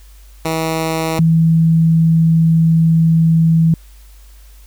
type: tone pair in turn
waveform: 10% pulse / sine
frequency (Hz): 161.1 / 162.97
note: E3 / E3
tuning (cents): -39 / -19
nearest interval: unison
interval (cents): 20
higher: second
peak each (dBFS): -8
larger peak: neither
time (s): 0.45-1.19 / 1.19-3.74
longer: second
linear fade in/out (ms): 2
effects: added 50 Hz sine -38 dBFS peak until 4.66 s + white hiss -50 dBFS RMS until 4.66 s